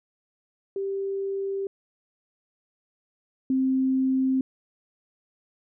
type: tone pair in turn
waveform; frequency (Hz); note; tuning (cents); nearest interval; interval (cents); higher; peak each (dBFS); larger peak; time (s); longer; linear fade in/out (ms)
sine; 392 / 262.7; G4 / C4; 0 / +7; perfect fifth; 693; first; -26 / -20; second; 0.76-1.67 / 3.5-4.41; neither; 2
effects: none